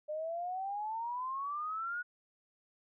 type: exponential sweep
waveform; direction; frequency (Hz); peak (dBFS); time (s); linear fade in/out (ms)
sine; up; 599 to 1471; -35; 0.08-2.03; 20
effects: none